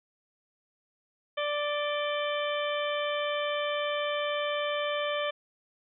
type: harmonic tone with a mistuned harmonic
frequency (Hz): 587.3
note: D5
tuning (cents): 0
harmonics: 1 / 2 / 3 / 4 / 5 / 6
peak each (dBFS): -30 / -35 / -38 / -38 / -38 / -41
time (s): 1.37-5.31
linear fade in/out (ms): 10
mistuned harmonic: 5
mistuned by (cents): +74
effects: none